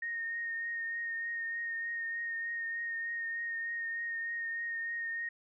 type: tone with vibrato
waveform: sine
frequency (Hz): 1850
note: A#6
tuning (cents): -14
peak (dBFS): -34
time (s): 0.02-5.29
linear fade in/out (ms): 5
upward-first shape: triangle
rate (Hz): 3.3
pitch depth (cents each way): 19
effects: none